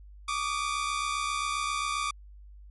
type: tone pair together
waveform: sawtooth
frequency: 1149 / 1216.5 Hz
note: D6 / D#6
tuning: -38 / -39 cents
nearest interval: minor second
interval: 99 cents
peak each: -27 / -28 dBFS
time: 0.28-2.11 s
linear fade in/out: 5 ms
effects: added 50 Hz sine -46 dBFS peak until 2.7 s + MP3 48 kbps